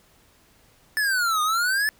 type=exponential two-way sweep; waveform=square; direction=down then up; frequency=1760 to 1216 to 1760 Hz; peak=-21 dBFS; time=0.97-1.89 s; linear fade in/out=0 ms; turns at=1.42 s; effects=pink hiss -58 dBFS RMS until 1.99 s